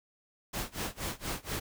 pink noise with tremolo, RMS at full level -34 dBFS, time 0.53-1.6 s, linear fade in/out 10 ms, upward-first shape sine, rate 4.2 Hz, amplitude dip 95%, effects none

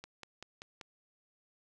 click train, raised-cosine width 0.2 ms, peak -28 dBFS, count 5, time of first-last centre 0.04-0.812 s, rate 5.18 Hz, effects none

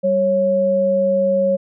sine tone pair together, 194.93 / 550 Hz, G3 / C#5, -9 / -14 cents, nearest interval octave + tritone, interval 1795 cents, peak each -22 / -14 dBFS, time 0.03-1.57 s, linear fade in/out 20 ms, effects none

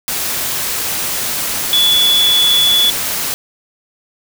sine tone in noise, 3429 Hz, A7, 45 cents flat, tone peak -9 dBFS, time 1.73-2.9 s, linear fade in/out 0 ms, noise white, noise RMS -19 dBFS, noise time 0.08-3.34 s, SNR +7 dB, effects none

